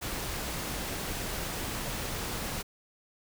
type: noise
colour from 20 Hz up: pink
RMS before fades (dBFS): -35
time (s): 0.01-2.63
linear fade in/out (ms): 20
effects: none